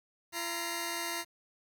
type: tone cluster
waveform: 10% pulse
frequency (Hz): 340 / 935 / 2096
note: F4 / A#5 / C7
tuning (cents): -46 / +5 / +2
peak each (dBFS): -30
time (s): 0.32-1.25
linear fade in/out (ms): 50
effects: 10-bit